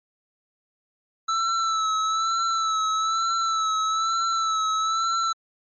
square tone with vibrato, 1318.5 Hz, E6, in tune, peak -22 dBFS, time 1.28-5.33 s, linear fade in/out 10 ms, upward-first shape sine, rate 1.1 Hz, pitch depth 37 cents each way, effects MP3 32 kbps

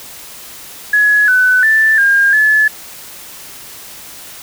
sine tone with pitch steps, 1687 / 1503 / 1764 / 1612 / 1723 Hz, G#6 / F#6 / A6 / G6 / A6, +27 / +27 / +4 / +48 / -37 cents, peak -7 dBFS, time 0.93-2.68 s, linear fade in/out 5 ms, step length 350 ms, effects white hiss -33 dBFS RMS until 4.42 s

